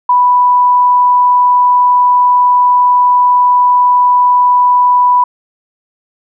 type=tone; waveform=sine; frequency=987.8 Hz; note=B5; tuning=in tune; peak=-5 dBFS; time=0.09-5.24 s; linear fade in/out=5 ms; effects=none